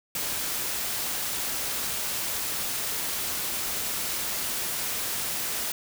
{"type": "noise", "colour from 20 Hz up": "white", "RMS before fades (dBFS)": -30, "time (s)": [0.15, 5.72], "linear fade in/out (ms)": 2, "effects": []}